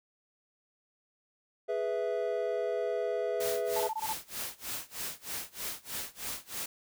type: chord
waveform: triangle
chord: E major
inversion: first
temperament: equal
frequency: 415.3 / 493.9 / 659.3 Hz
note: G#4 / B4 / E5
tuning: 0 / 0 / 0 cents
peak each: -32 dBFS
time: 1.68-3.89 s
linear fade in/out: 20 ms
type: noise with tremolo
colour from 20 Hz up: white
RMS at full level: -36 dBFS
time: 3.4-6.66 s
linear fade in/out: 5 ms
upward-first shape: sine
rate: 3.2 Hz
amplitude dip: 95%
type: tone bursts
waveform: sine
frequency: 880 Hz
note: A5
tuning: in tune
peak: -31 dBFS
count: 6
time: 3.76-4.129 s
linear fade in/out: 5 ms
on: 44 ms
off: 21 ms
effects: none